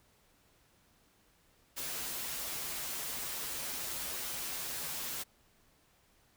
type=noise with comb filter; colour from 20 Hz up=white; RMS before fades=-39 dBFS; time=1.76-5.24 s; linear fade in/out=20 ms; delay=10 ms; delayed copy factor=-0.65; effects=pink hiss -68 dBFS RMS until 6.36 s